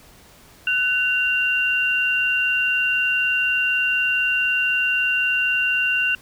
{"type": "tone pair together", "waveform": "sine", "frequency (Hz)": [1496.7, 2772], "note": ["F#6", "F7"], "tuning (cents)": [19, -14], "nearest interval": "major seventh", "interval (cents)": 1067, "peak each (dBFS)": [-22, -19], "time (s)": [0.67, 6.15], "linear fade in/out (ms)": 2, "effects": ["pink hiss -49 dBFS RMS until 6.21 s"]}